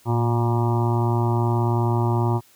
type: harmonic tone with a mistuned harmonic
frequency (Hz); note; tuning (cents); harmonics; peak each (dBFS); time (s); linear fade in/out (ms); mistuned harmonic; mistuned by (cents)
118.5; A#2; +29; 1 / 2 / 3 / 5 / 6 / 7 / 8 / 9 / 10; -19 / -29 / -26 / -38 / -33 / -32 / -29 / -38 / -37; 0.05-2.41; 50; 1; -54
effects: white hiss -55 dBFS RMS until 2.55 s + high-pass 60 Hz 12 dB/octave